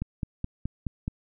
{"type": "click train", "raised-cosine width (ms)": 5, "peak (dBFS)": -17, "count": 6, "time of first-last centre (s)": [0.02, 1.079], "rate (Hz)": 4.72, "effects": []}